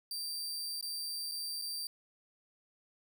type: tone with dropouts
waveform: sawtooth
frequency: 4686 Hz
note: D8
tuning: 5 cents flat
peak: -34 dBFS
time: 0.11-1.87 s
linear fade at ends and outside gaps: 2 ms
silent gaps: 0.811-0.826 / 1.314-1.318 / 1.616-1.62 s
effects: none